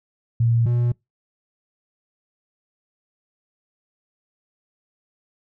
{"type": "tone pair in turn", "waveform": ["sine", "triangle"], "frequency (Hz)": [116.54, 120.44], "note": ["A#2", "B2"], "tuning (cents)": [0, -43], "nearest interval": "minor second", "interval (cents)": 57, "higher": "second", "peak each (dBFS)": -15, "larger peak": "neither", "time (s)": [[0.4, 0.66], [0.66, 0.92]], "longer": "neither", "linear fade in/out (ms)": 5, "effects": ["noise-tail reverb RT60 0.2 s tail -26 dB re dry"]}